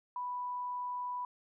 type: tone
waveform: sine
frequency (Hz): 987.8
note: B5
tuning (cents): 0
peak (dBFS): -35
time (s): 0.16-1.25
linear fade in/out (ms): 2
effects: none